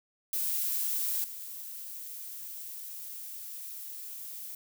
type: noise with level steps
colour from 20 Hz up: violet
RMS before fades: -31 / -42 dBFS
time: 0.33-4.55 s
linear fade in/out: 2 ms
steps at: 1.24 s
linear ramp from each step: 2 ms
effects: none